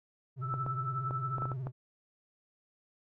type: tone with vibrato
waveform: triangle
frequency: 129.6 Hz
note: C3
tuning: 16 cents flat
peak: -33 dBFS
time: 0.36-1.72 s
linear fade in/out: 50 ms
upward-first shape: sine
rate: 17 Hz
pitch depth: 110 cents each way
type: tone with tremolo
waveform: sine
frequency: 1318.5 Hz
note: E6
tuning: in tune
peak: -31 dBFS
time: 0.41-1.54 s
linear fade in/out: 50 ms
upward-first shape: triangle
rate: 11 Hz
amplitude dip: 80%
type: clicks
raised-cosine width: 1 ms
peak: -26 dBFS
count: 8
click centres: 0.54 / 0.664 / 1.109 / 1.383 / 1.421 / 1.455 / 1.517 / 1.67 s
effects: none